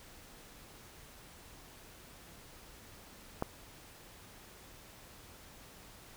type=click; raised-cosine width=1 ms; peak=-18 dBFS; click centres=3.424 s; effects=pink hiss -55 dBFS RMS until 6.16 s